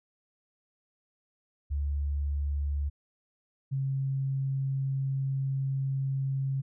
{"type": "tone pair in turn", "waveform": "sine", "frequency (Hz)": [71.7, 135.35], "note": ["D2", "C#3"], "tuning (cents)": [-41, -41], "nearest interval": "major seventh", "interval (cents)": 1100, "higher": "second", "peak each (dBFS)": -27, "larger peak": "neither", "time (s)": [[1.7, 2.9], [3.71, 6.62]], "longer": "second", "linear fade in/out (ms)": 20, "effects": []}